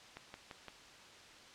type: click train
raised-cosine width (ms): 0.3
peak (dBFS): -30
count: 4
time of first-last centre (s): 0.17-0.683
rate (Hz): 5.85
effects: white hiss -56 dBFS RMS until 1.54 s + low-pass 5000 Hz 12 dB/octave